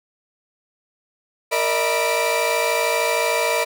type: tone cluster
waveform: 40% pulse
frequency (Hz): 462.2 / 595 / 648 / 978 / 2347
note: A#4 / D5 / E5 / B5 / D7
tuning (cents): -15 / +22 / -30 / -17 / -2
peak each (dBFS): -24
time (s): 1.51-3.65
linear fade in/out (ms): 20
effects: none